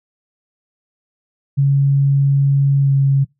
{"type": "tone with pitch glide", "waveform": "sine", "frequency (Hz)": [139.1, 137.5], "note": ["C#3", "C#3"], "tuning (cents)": [6, -14], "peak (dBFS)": -10, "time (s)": [1.57, 3.25], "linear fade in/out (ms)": 20, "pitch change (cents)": -20, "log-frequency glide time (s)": [2.81, 2.91], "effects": ["noise-tail reverb RT60 0.2 s tail -23 dB re dry"]}